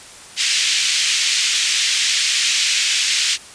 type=band-pass noise; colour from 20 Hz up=pink; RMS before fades=-18 dBFS; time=0.36-3.38 s; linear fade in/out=50 ms; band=2300 to 7500 Hz; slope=24 dB/octave; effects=white hiss -39 dBFS RMS until 3.54 s + resampled to 22050 Hz